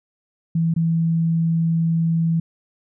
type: tone with dropouts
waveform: sine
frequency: 164.81 Hz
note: E3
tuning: in tune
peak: -16 dBFS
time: 0.55-2.4 s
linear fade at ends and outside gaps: 5 ms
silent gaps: 0.74-0.762 s
effects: none